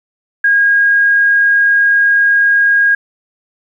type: tone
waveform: sine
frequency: 1632 Hz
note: G#6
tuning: 31 cents flat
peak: -7 dBFS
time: 0.44-2.95 s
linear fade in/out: 5 ms
effects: 8-bit